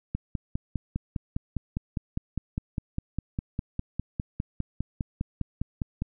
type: click train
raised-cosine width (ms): 5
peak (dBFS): -16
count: 30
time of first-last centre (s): 0.15-6.02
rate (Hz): 4.94
effects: none